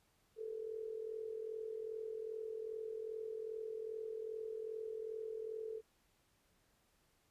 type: tone with amplitude modulation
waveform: sine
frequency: 441.6 Hz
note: A4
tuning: 6 cents sharp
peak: -38 dBFS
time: 0.36-5.82 s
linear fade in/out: 50 ms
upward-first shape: sine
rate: 42.5 Hz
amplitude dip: 70%
effects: pink hiss -75 dBFS RMS until 7.3 s + resampled to 32000 Hz